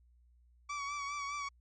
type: tone with vibrato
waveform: 30% pulse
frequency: 1142 Hz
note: D6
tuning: 49 cents flat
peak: -34 dBFS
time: 0.69-1.49 s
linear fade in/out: 10 ms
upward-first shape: sine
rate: 4.9 Hz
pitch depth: 40 cents each way
effects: added 60 Hz sine -62 dBFS peak until 1.6 s + MP3 32 kbps